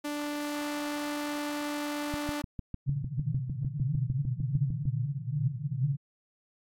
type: tone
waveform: sawtooth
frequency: 293.7 Hz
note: D4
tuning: in tune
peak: -28 dBFS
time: 0.04-2.42 s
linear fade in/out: 10 ms
type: click train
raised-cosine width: 5 ms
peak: -23 dBFS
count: 19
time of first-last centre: 2.14-4.855 s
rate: 6.63 Hz
type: band-pass noise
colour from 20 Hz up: white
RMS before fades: -31 dBFS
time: 2.86-5.97 s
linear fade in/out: 20 ms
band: 120 to 150 Hz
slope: 96 dB/octave
effects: AAC 48 kbps